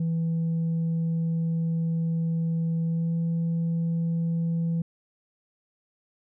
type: tone with pitch glide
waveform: sine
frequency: 164.81 to 166.63 Hz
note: E3 to E3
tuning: 0 to +19 cents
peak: -21 dBFS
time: 0-4.82 s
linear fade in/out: 5 ms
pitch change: +19 cents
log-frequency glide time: 2.84-3.15 s
effects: tanh soft clip ceiling -22 dBFS